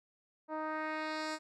10% pulse tone with low-pass filter sweep, 311.1 Hz, D#4, in tune, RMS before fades -38 dBFS, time 0.48-1.39 s, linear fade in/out 50 ms, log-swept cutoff 840 to 7800 Hz, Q 1.3, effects none

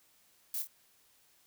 violet noise with echo, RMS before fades -36 dBFS, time 0.54-0.62 s, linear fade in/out 2 ms, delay 26 ms, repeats 2, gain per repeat -7 dB, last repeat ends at 0.672 s, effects white hiss -67 dBFS RMS until 1.46 s

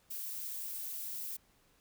violet noise, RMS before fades -41 dBFS, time 0.1-1.37 s, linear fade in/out 10 ms, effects pink hiss -69 dBFS RMS until 1.8 s

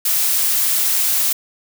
blue noise, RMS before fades -17 dBFS, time 0.05-1.33 s, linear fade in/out 5 ms, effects none

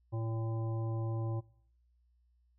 harmonic tone, 112.9 Hz, A2, 45 cents sharp, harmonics 1 / 3 / 5 / 7 / 9, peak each -33 / -43 / -47 / -50 / -52 dBFS, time 0.12-1.41 s, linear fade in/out 20 ms, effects noise-tail reverb RT60 0.7 s tail -24 dB re dry + added 60 Hz sine -67 dBFS peak until 2.58 s

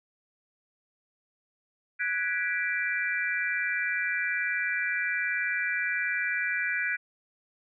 sine chord, G# half-diminished seventh, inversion third, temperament equal with one note detuned, 1480 / 1661.2 / 1960.8 / 2349 Hz, F#6 / G#6 / B6 / D7, 0 / 0 / -13 / 0 cents, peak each -32 dBFS, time 1.99-6.97 s, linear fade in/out 20 ms, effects none

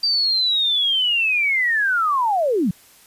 sine linear sweep, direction down, 4699 to 155.56 Hz, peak -16 dBFS, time 0.03-2.71 s, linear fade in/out 5 ms, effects white hiss -50 dBFS RMS until 3.06 s + resampled to 32000 Hz

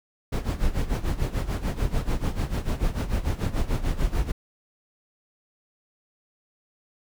brown noise with tremolo, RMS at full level -22 dBFS, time 0.32-4.32 s, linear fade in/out 10 ms, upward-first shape sine, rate 6.8 Hz, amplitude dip 80%, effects none

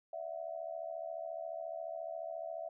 sine tone with amplitude modulation, 660 Hz, E5, 2 cents sharp, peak -35 dBFS, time 0.13-2.69 s, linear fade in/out 5 ms, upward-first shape sine, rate 74.3 Hz, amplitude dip 90%, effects none

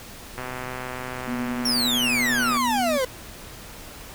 click train, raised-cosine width 0.5 ms, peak -17 dBFS, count 279, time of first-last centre 0.38-2.569 s, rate 127 Hz
sine tone with pitch glide, 242.8 to 245.3 Hz, B3 to B3, -29 to -12 cents, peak -26 dBFS, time 1.27-2.98 s, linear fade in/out 10 ms, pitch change +17 cents, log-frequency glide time 2.56-2.75 s
40% pulse exponential sweep, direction down, 5660 to 493.9 Hz, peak -20 dBFS, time 1.65-3.05 s, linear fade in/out 5 ms
effects pink hiss -41 dBFS RMS until 4.14 s

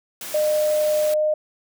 white high-pass noise, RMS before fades -33 dBFS, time 0.21-1.14 s, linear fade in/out 2 ms, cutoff 140 Hz, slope 12 dB/octave
sine tone with pitch glide, 608 to 612.2 Hz, D#5 to D#5, -40 to -28 cents, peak -17 dBFS, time 0.34-1.34 s, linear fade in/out 5 ms, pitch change +12 cents, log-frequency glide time 1.11-1.21 s
effects none

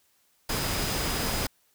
sine tone in noise, 4978 Hz, D#8, in tune, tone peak -38 dBFS, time 0.49-1.47 s, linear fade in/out 5 ms, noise pink, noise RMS -29 dBFS, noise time 0.49-1.47 s, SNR -12 dB, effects white hiss -67 dBFS RMS until 1.74 s

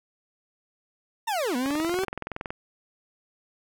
40% pulse linear two-way sweep, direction down then up, 936 to 239.4 to 390.3 Hz, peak -24 dBFS, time 1.27-2.05 s, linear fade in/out 10 ms, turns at 1.56 s
click train, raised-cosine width 0.5 ms, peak -17 dBFS, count 19, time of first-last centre 1.66-2.505 s, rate 21.3 Hz
effects none

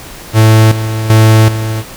45% pulse tone with tremolo, 110 Hz, A2, in tune, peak -3 dBFS, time 0.33-1.84 s, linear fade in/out 50 ms, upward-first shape square, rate 1.3 Hz, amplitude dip 70%, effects pink hiss -30 dBFS RMS until 1.96 s

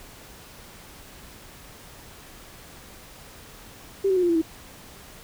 sine tone with pitch steps, 392 / 377.1 / 362.8 / 349 / 335.8 / 323 Hz, G4 / F#4 / F#4 / F4 / E4 / E4, 0 / +33 / -34 / -1 / +32 / -35 cents, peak -18 dBFS, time 4.04-4.418 s, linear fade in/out 10 ms, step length 63 ms, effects pink hiss -46 dBFS RMS until 5.23 s

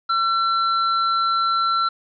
square tone, 1350 Hz, E6, 41 cents sharp, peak -18 dBFS, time 0.09-1.89 s, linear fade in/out 10 ms, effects resampled to 11025 Hz + 8-bit

